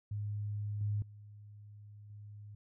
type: tone with level steps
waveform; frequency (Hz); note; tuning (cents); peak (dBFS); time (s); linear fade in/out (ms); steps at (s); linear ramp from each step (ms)
sine; 103.83; G#2; 0; -35 / -31 / -50 / -47; 0.11-2.55; 5; 0.81 / 1.02 / 2.1; 2
effects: none